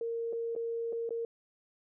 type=tone with dropouts; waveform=sine; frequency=462.2 Hz; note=A#4; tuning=15 cents flat; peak=-32 dBFS; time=0.01-1.25 s; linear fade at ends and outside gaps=2 ms; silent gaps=0.327-0.331 / 0.552-0.562 / 0.925-0.929 / 1.092-1.106 s; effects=none